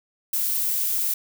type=noise; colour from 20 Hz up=violet; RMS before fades=-24 dBFS; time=0.33-1.14 s; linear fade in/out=5 ms; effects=none